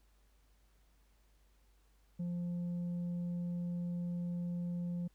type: tone with tanh clipping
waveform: sine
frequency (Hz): 174.61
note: F3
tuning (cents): 0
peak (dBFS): -36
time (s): 2.19-5.08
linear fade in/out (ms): 10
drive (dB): 3
effects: added 50 Hz sine -66 dBFS peak until 5.14 s + pink hiss -75 dBFS RMS until 5.14 s